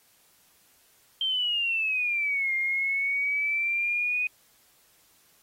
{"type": "exponential two-way sweep", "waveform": "sine", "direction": "down then up", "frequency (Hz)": [3156, 2114, 2493], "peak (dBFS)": -24, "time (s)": [1.21, 4.27], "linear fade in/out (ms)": 2, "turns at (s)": 2.54, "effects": ["white hiss -62 dBFS RMS until 5.42 s", "AAC 48 kbps"]}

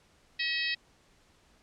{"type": "harmonic tone", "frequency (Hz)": 640, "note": "D#5", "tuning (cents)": 49, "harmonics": [3, 4, 5, 6, 7, 8], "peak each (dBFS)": [-33, -34, -39, -36, -37, -40], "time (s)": [0.39, 0.75], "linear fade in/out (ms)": 10, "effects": ["pink hiss -64 dBFS RMS until 1.62 s", "low-pass 8000 Hz 12 dB/octave"]}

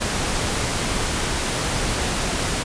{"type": "noise", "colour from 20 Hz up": "pink", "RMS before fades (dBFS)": -23, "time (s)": [0, 2.64], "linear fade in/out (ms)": 20, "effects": ["resampled to 22050 Hz"]}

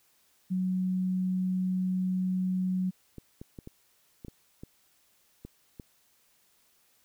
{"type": "tone", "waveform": "sine", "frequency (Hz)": 185, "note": "F#3", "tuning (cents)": 0, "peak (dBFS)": -26, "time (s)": [0.5, 2.91], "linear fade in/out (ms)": 20}
{"type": "clicks", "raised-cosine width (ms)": 3, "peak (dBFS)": -29, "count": 9, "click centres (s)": [3.183, 3.415, 3.588, 3.674, 4.248, 4.283, 4.635, 5.45, 5.798]}
{"effects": ["white hiss -67 dBFS RMS until 7.04 s"]}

